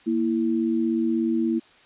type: tone pair together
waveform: sine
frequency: 233.1 / 329.7 Hz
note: A#3 / E4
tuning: 0 / 0 cents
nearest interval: tritone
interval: 600 cents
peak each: -23 dBFS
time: 0.06-1.6 s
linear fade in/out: 20 ms
effects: white hiss -54 dBFS RMS until 1.85 s + resampled to 8000 Hz